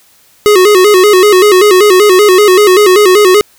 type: tone with vibrato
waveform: square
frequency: 392.2 Hz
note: G4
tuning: 1 cent sharp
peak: -3 dBFS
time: 0.46-3.41 s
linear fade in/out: 0 ms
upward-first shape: square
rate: 5.2 Hz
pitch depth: 110 cents each way
effects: white hiss -46 dBFS RMS until 3.58 s